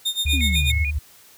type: tone with tremolo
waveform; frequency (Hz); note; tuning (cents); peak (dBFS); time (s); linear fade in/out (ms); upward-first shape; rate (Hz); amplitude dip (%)
40% pulse; 3652; A#7; -36; -18; 0.05-0.72; 10; sine; 8.1; 90
type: tone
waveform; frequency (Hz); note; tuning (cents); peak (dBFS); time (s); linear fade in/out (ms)
sine; 73.42; D2; 0; -19; 0.25-0.99; 10
type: tone with vibrato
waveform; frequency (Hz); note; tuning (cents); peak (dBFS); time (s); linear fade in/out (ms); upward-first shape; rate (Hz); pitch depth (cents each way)
sine; 2312; D7; -28; -24; 0.26-0.91; 10; square; 3.4; 100
type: exponential sweep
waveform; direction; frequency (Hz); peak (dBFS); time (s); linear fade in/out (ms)
sine; down; 293.7 to 61.5; -26; 0.33-0.97; 5
effects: white hiss -50 dBFS RMS until 1.37 s